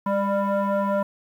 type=tone with frequency modulation; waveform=sine; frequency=196 Hz; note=G3; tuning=in tune; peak=-19 dBFS; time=0.06-1.03 s; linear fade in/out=5 ms; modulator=397 Hz; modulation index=2.3; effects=tanh soft clip ceiling -16 dBFS + 9-bit